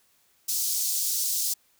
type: high-pass noise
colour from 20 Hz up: pink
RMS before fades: -27 dBFS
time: 0.48-1.54 s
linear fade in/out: 10 ms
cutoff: 5100 Hz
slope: 24 dB/octave
effects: white hiss -65 dBFS RMS until 1.79 s